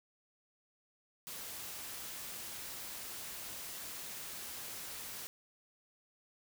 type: noise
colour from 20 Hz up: white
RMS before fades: -45 dBFS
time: 1.27-5.27 s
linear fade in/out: 0 ms
effects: none